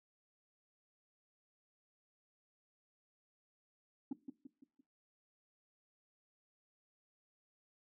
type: tone with echo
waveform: sine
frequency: 273.6 Hz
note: C#4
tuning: 23 cents flat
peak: -33 dBFS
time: 4.11-4.13 s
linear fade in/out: 5 ms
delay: 170 ms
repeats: 4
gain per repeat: -7 dB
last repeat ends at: 4.81 s
effects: noise-tail reverb RT60 0.3 s tail -17 dB re dry + tanh soft clip ceiling -35 dBFS